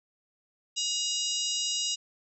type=harmonic tone with a mistuned harmonic; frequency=955 Hz; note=A#5; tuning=42 cents sharp; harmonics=3 / 4 / 5 / 6 / 7 / 8; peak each=-33 / -34 / -35 / -36 / -36 / -37 dBFS; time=0.76-1.96 s; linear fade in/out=20 ms; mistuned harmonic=5; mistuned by=+57 cents; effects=none